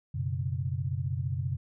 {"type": "chord", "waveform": "sine", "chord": "F# suspended fourth", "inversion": "none", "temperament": "equal", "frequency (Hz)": [92.5, 123.47, 138.59], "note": ["F#2", "B2", "C#3"], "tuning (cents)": [0, 0, 0], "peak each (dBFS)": -33, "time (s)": [0.14, 1.57], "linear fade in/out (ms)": 10, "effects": []}